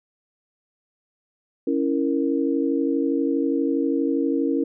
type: chord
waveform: sine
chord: A# diminished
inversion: first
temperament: equal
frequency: 277.2 / 329.6 / 466.2 Hz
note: C#4 / E4 / A#4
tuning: 0 / 0 / 0 cents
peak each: -22 / -24 / -26 dBFS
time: 1.67-4.64 s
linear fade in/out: 5 ms
effects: none